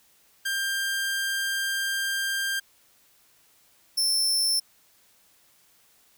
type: tone pair in turn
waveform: sawtooth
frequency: 1591 / 5351 Hz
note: G6 / E8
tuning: +25 / +25 cents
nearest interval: octave + major sixth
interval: 2100 cents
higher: second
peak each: -22 / -19 dBFS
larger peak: second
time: 0.45-2.6 / 3.97-4.6 s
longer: first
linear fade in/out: 10 ms
effects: white hiss -61 dBFS RMS until 6.17 s